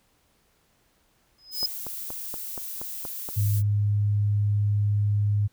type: tone with exponential growth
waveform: sine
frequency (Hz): 5060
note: D#8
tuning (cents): +28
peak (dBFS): -20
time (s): 1.38-1.66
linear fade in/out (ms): 5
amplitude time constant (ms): 59
type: noise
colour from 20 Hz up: violet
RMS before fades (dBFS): -35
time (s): 1.51-3.63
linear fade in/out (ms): 50
type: click train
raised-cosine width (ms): 1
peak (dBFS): -23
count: 8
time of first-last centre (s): 1.63-3.289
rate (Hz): 4.22
type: tone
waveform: sine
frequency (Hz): 103.2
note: G#2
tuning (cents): -10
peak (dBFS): -20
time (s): 3.36-5.48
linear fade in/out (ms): 20
effects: pink hiss -66 dBFS RMS until 5.52 s